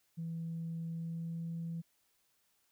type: tone with pitch glide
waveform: sine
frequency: 165.1 to 166.54 Hz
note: E3 to E3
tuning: +3 to +18 cents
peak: -36 dBFS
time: 0.17-1.82 s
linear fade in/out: 20 ms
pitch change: +15 cents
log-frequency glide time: 0.9-1.47 s
effects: tanh soft clip ceiling -33 dBFS + white hiss -75 dBFS RMS until 2.71 s